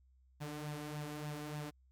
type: tone with flanger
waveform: sawtooth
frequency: 149.4 Hz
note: D3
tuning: 30 cents sharp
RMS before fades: -43 dBFS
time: 0.4-1.71 s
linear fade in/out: 20 ms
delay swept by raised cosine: 1.1 to 4.1 ms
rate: 3.4 Hz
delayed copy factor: +0.55
effects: added 64 Hz sine -64 dBFS peak until 1.91 s + MP3 96 kbps

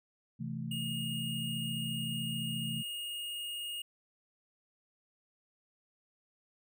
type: chord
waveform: sine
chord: A minor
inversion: first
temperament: equal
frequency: 130.81 / 164.81 / 220 Hz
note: C3 / E3 / A3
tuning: 0 / 0 / 0 cents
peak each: -40 dBFS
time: 0.39-2.83 s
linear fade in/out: 20 ms
type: tone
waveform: square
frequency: 2854 Hz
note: F7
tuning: 37 cents sharp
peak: -38 dBFS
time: 0.71-3.82 s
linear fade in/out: 5 ms
effects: none

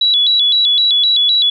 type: tone with vibrato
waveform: sine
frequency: 3649 Hz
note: A#7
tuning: 38 cents flat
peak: -9 dBFS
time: 0.01-1.5 s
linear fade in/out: 5 ms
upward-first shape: square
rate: 3.9 Hz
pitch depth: 120 cents each way
effects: none

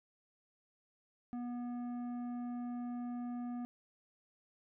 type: tone with tanh clipping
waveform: triangle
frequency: 242.8 Hz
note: B3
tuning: 29 cents flat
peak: -40 dBFS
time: 1.33-3.65 s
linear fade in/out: 0 ms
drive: 14 dB
effects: none

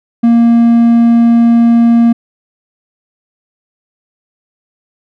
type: tone with hard clipping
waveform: triangle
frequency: 233.4 Hz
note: A#3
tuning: 2 cents sharp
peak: -5 dBFS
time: 0.23-2.13 s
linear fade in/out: 10 ms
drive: 6 dB
effects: none

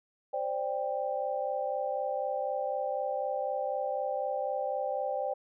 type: chord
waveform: sine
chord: C suspended second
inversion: none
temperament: equal with one note detuned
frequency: 523.3 / 587.3 / 789.9 Hz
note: C5 / D5 / G5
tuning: 0 / 0 / +13 cents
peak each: -34 dBFS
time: 0.33-5.34 s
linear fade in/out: 10 ms
effects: none

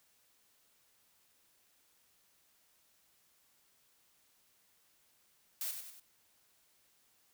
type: noise with echo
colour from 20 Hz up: blue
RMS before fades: -38 dBFS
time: 5.61-5.71 s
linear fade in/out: 2 ms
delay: 96 ms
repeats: 3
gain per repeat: -6 dB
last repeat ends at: 5.998 s
effects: white hiss -71 dBFS RMS until 7.33 s

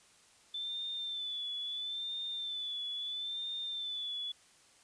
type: tone with vibrato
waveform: sine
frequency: 3517 Hz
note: A7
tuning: 1 cent flat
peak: -36 dBFS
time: 0.54-4.32 s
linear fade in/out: 5 ms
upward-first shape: sine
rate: 0.75 Hz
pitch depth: 52 cents each way
effects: white hiss -63 dBFS RMS until 4.83 s + resampled to 22050 Hz

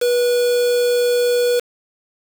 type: tone with quantisation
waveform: triangle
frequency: 486.3 Hz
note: B4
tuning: 27 cents flat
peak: -12 dBFS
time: 0.01-1.6 s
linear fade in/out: 10 ms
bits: 4
effects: none

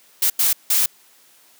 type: noise bursts at uneven times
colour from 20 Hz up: blue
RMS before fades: -17 dBFS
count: 3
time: 0.22-0.3 / 0.39-0.53 / 0.7-0.86 s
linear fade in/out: 5 ms
effects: white hiss -53 dBFS RMS until 1.59 s + high-pass 200 Hz 12 dB/octave

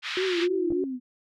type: band-pass noise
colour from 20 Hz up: white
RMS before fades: -32 dBFS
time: 0.02-0.48 s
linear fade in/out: 50 ms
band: 1300 to 3700 Hz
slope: 24 dB/octave
type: tone with vibrato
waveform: sine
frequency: 359.8 Hz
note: F#4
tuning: 48 cents flat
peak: -24 dBFS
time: 0.17-0.84 s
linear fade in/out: 2 ms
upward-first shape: triangle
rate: 3.3 Hz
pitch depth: 120 cents each way
type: linear sweep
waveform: sine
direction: down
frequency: 370 to 244 Hz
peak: -29 dBFS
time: 0.37-1 s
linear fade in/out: 50 ms
type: clicks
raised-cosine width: 2 ms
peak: -25 dBFS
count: 2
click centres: 0.705 / 0.722 s
effects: none

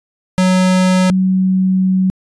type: tone pair in turn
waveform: square / sine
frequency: 185 / 187.47 Hz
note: F#3 / F#3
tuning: 0 / +23 cents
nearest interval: unison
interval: 23 cents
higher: second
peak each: -10 dBFS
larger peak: neither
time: 0.38-1.1 / 1.1-2.1 s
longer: second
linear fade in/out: 0 ms
effects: resampled to 22050 Hz

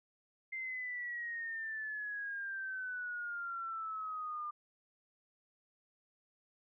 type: exponential sweep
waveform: sine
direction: down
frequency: 2093 to 1198 Hz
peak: -38 dBFS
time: 0.52-4.51 s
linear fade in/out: 10 ms
effects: none

